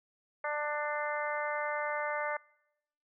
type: harmonic tone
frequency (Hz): 296.8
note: D4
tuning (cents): +18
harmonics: 2 / 3 / 4 / 5 / 6 / 7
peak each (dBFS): -36 / -38 / -39 / -40 / -41 / -41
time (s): 0.44-2.37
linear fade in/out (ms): 5
effects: noise-tail reverb RT60 0.9 s tail -26 dB re dry